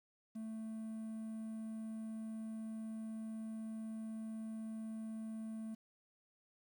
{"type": "tone with quantisation", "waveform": "triangle", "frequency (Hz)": 221, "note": "A3", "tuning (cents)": 8, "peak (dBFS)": -40, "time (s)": [0.35, 5.75], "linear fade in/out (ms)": 10, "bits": 11, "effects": []}